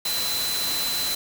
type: tone in noise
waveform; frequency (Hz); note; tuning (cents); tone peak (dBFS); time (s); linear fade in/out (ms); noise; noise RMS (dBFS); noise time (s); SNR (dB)
sine; 4037; B7; +37; -26; 0.05-1.15; 5; white; -28; 0.05-1.15; -1
effects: none